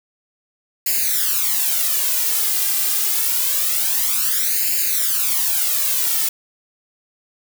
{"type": "noise with flanger", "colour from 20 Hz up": "blue", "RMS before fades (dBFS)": -19, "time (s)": [0.86, 6.29], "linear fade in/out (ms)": 5, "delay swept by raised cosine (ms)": [0.42, 2.52], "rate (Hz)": 0.26, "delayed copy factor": 0.9, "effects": []}